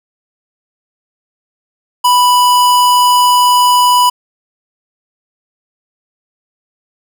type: tone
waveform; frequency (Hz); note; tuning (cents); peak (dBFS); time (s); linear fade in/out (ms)
square; 987.8; B5; 0; -7; 2.04-4.1; 10
effects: none